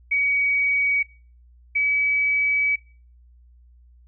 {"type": "tone pair in turn", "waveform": "sine", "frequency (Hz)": [2261, 2283], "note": ["C#7", "D7"], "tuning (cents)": [34, -50], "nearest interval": "unison", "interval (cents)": 16, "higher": "second", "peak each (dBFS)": -18, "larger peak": "neither", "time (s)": [[0.11, 1.03], [1.75, 2.76]], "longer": "second", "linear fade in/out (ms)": 10, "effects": ["noise-tail reverb RT60 0.4 s tail -21 dB re dry", "added 60 Hz sine -49 dBFS peak until 4.07 s"]}